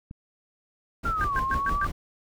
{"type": "clicks", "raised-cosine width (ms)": 5, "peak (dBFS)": -27, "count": 2, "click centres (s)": [0.111, 1.242]}
{"type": "noise with tremolo", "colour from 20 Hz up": "brown", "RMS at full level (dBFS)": -29, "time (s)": [1.03, 1.92], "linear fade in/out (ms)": 10, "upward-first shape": "sine", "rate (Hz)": 6.2, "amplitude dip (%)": 80}
{"type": "linear two-way sweep", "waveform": "sine", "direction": "down then up", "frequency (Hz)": [1398, 1046.5, 1179], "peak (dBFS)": -25, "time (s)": [1.05, 1.87], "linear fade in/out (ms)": 5, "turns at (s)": 1.39}
{"type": "tone bursts", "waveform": "sine", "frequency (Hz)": 1576, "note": "G6", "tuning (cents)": 9, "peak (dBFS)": -25, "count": 5, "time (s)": [1.21, 1.845], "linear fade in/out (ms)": 0, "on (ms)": 31, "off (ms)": 120}
{"effects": []}